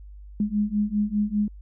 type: beating tone pair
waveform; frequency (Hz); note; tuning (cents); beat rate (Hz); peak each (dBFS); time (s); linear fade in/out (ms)
sine; 205.7 / 210.7; G#3 / G#3; -16 / +25; 5; -25 / -24; 0.4-1.48; 2
effects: added 50 Hz sine -40 dBFS peak until 1.61 s